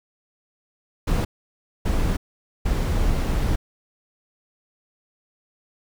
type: noise bursts at uneven times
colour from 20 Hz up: brown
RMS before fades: -21 dBFS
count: 3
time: 1.07-1.25 / 1.85-2.17 / 2.65-3.56 s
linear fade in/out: 10 ms
effects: none